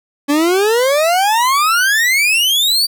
40% pulse exponential sweep, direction up, 279.7 to 4699 Hz, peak -10 dBFS, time 0.28-2.87 s, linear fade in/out 20 ms, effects none

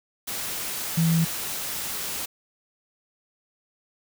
sine tone in noise, 164.81 Hz, E3, in tune, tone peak -18 dBFS, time 0.97-1.25 s, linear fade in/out 10 ms, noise white, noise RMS -31 dBFS, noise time 0.27-2.26 s, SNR +10 dB, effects none

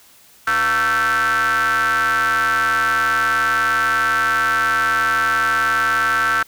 square ring-modulated tone, 105.7 Hz, G#2, 31 cents sharp, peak -13 dBFS, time 0.47-6.43 s, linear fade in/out 5 ms, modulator 1440 Hz, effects white hiss -49 dBFS RMS until 6.47 s

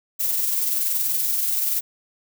violet noise with amplitude modulation, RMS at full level -21 dBFS, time 0.19-1.81 s, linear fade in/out 20 ms, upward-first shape sine, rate 21 Hz, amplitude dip 35%, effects none

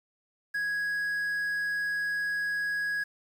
triangle tone with quantisation, 1661.2 Hz, G#6, in tune, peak -26 dBFS, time 0.54-3.04 s, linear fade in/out 10 ms, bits 9, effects none

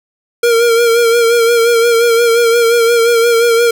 square tone with vibrato, 466.2 Hz, A#4, in tune, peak -8 dBFS, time 0.43-3.71 s, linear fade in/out 5 ms, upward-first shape sine, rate 5.7 Hz, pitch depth 40 cents each way, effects none

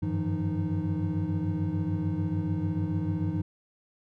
triangle tone cluster, 93.9 / 100.7 / 158.1 / 173.7 / 308.8 Hz, F#2 / G2 / D#3 / F3 / D#4, +26 / +47 / +28 / -9 / -13 cents, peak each -31 dBFS, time 0.02-3.42 s, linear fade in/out 10 ms, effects none

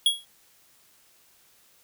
square tone with exponential decay, 3322 Hz, G#7, in tune, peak -15 dBFS, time 0.06-0.25 s, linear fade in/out 2 ms, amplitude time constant 40 ms, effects white hiss -60 dBFS RMS until 1.83 s

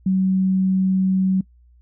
sine tone, 188.8 Hz, F#3, 35 cents sharp, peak -15 dBFS, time 0.06-1.41 s, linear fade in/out 5 ms, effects noise-tail reverb RT60 0.1 s tail -22 dB re dry + added 60 Hz sine -49 dBFS peak until 1.81 s

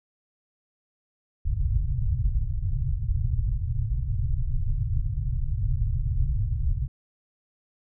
pink low-pass noise, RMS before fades -25 dBFS, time 1.45-6.88 s, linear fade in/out 2 ms, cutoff 140 Hz, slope 96 dB/octave, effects none

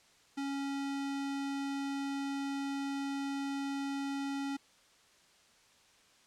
square tone, 277.2 Hz, C#4, in tune, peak -35 dBFS, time 0.37-4.57 s, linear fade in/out 10 ms, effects white hiss -64 dBFS RMS until 6.26 s + low-pass 7000 Hz 12 dB/octave

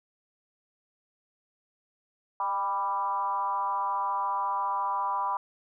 sine tone with frequency modulation, 987.8 Hz, B5, in tune, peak -26 dBFS, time 2.4-5.37 s, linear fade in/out 2 ms, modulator 190 Hz, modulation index 0.96, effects none

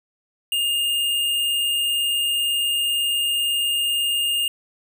square tone, 2826 Hz, F7, 20 cents sharp, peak -20 dBFS, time 0.52-4.48 s, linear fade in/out 2 ms, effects none

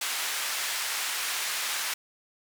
pink band-pass noise, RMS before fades -31 dBFS, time 0.01-1.94 s, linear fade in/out 5 ms, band 1400 to 14000 Hz, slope 12 dB/octave, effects none

